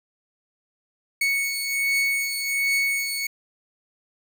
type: beating tone pair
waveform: 40% pulse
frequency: 2217 / 2218.3 Hz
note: C#7 / C#7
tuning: 0 / +1 cents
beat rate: 1.3 Hz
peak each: -22 / -27 dBFS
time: 1.21-3.27 s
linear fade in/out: 5 ms
effects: none